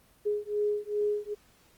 sine beating tone pair, 415.3 / 417.8 Hz, G#4 / G#4, 0 / +10 cents, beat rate 2.5 Hz, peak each -30 dBFS, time 0.25-1.35 s, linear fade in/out 20 ms, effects pink hiss -62 dBFS RMS until 1.77 s + Opus 24 kbps

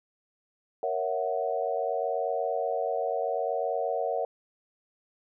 sine chord, F# dominant seventh, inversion first, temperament equal, 466.2 / 554.4 / 659.3 / 740 Hz, A#4 / C#5 / E5 / F#5, 0 / 0 / 0 / 0 cents, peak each -32 dBFS, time 0.83-4.25 s, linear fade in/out 2 ms, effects none

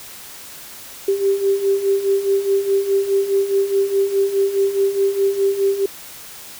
sine beating tone pair, 390 / 394.8 Hz, G4 / G4, -9 / +12 cents, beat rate 4.8 Hz, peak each -21 / -16 dBFS, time 1.08-5.86 s, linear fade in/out 5 ms, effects white hiss -37 dBFS RMS until 6.59 s

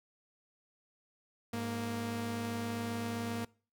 sawtooth tone pair together, 102.74 / 233.2 Hz, G#2 / A#3, -18 / +1 cents, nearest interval octave + major second, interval 1419 cents, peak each -37 / -32 dBFS, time 1.53-3.45 s, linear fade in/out 5 ms, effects noise-tail reverb RT60 0.4 s tail -24 dB re dry

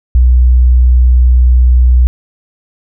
sine tone, 61.9 Hz, B1, 5 cents sharp, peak -3 dBFS, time 0.15-2.07 s, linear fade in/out 0 ms, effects none

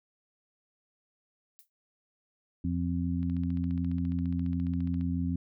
violet noise with exponential decay, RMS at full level -50 dBFS, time 1.59-1.7 s, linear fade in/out 0 ms, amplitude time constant 22 ms
harmonic tone, 86.6 Hz, F2, 14 cents flat, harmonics 1 / 2 / 3, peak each -32 / -32 / -32 dBFS, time 2.64-5.36 s, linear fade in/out 5 ms
click train, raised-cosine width 0.3 ms, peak -37 dBFS, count 27, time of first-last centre 3.23-5.011 s, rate 14.6 Hz
effects none

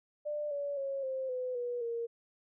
sine tone with pitch steps, 594 / 570.5 / 547.9 / 526.1 / 505.3 / 485.3 / 466 Hz, D5 / C#5 / C#5 / C5 / B4 / B4 / A#4, +20 / +50 / -20 / +9 / +40 / -30 / -1 cents, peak -33 dBFS, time 0.25-2.07 s, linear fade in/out 20 ms, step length 260 ms, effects none

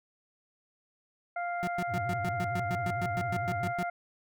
harmonic tone, 698.5 Hz, F5, in tune, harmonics 1 / 2 / 3, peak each -32 / -38 / -42 dBFS, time 1.36-3.9 s, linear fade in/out 5 ms
35% pulse tone bursts, 180 Hz, F#3, 47 cents flat, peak -30 dBFS, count 15, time 1.63-3.83 s, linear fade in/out 0 ms, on 44 ms, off 110 ms
triangle tone with vibrato, 110.3 Hz, A2, 5 cents sharp, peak -33 dBFS, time 1.87-3.74 s, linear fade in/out 50 ms, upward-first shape sine, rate 11 Hz, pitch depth 270 cents each way
effects none

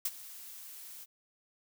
blue noise with ADSR envelope, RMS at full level -30 dBFS, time 0.05-1.06 s, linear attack 5 ms, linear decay 41 ms, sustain -18 dB, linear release 30 ms, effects none

